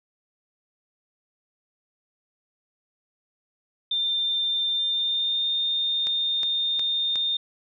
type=tone with pitch glide; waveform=sine; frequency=3592 to 3638 Hz; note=A7 to A#7; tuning=+35 to -43 cents; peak=-22 dBFS; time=3.91-7.37 s; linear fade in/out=5 ms; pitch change=+22 cents; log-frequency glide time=4.72-5.48 s
type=click train; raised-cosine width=0.2 ms; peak=-18 dBFS; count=4; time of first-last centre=6.07-7.157 s; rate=2.76 Hz
effects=none